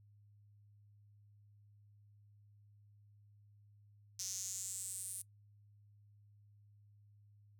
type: tone with high-pass filter sweep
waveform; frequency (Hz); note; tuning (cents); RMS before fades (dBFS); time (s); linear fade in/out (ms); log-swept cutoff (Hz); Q
sawtooth; 190; F#3; +46; -44; 4.19-5.22; 5; 5900 to 9600; 5.5
effects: noise-tail reverb RT60 0.1 s tail -21 dB re dry + added 103 Hz sine -62 dBFS peak until 7.59 s